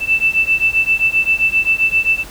sine beating tone pair, 2650 / 2657.6 Hz, E7 / E7, +9 / +13 cents, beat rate 7.6 Hz, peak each -15 dBFS, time 0-2.24 s, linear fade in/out 50 ms, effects added 50 Hz sine -40 dBFS peak until 2.3 s + pink hiss -36 dBFS RMS until 2.3 s

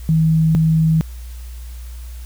sine tone pair in turn, 160.1 / 160.1 Hz, D#3 / D#3, +50 / +50 cents, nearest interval unison, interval 0 cents, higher neither, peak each -11 dBFS, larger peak neither, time 0.09-0.55 / 0.55-1.01 s, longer neither, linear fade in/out 0 ms, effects added 60 Hz sine -29 dBFS peak until 2.25 s + white hiss -46 dBFS RMS until 2.25 s

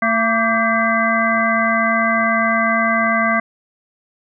harmonic tone with a mistuned harmonic, 225.3 Hz, A3, 41 cents sharp, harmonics 1 / 3 / 5 / 7 / 9, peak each -21 / -20 / -19 / -21 / -20 dBFS, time 0.02-3.4 s, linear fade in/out 5 ms, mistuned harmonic 5, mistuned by +51 cents, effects none

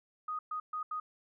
sine tone bursts at uneven times, 1244.5 Hz, D#6, in tune, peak -34 dBFS, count 4, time 0.28-0.39 / 0.51-0.6 / 0.73-0.83 / 0.91-1 s, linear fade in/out 5 ms, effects none

